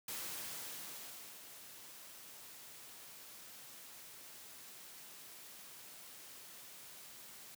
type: noise with ADSR envelope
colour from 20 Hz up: white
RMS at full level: -43 dBFS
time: 0.08-7.55 s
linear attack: 4 ms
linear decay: 1300 ms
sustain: -11 dB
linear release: 7 ms
effects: high-pass 100 Hz 12 dB/octave